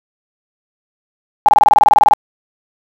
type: tone bursts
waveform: sine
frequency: 836 Hz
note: G#5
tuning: 11 cents sharp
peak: -4 dBFS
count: 14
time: 1.46-2.135 s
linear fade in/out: 0 ms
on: 25 ms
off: 25 ms
effects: none